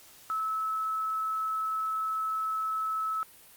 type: tone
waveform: sine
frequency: 1300 Hz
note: E6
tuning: 24 cents flat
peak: -28 dBFS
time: 0.3-3.23 s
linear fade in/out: 0 ms
effects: white hiss -54 dBFS RMS until 3.56 s + Opus 48 kbps